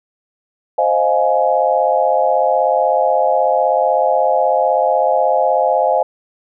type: chord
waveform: sine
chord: F minor seventh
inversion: second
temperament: equal with one note detuned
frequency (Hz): 523.3 / 622.3 / 698.5 / 839.3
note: C5 / Eb5 / F5 / Ab5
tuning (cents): 0 / 0 / 0 / +18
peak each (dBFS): -17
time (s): 0.78-6.03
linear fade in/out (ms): 5
effects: none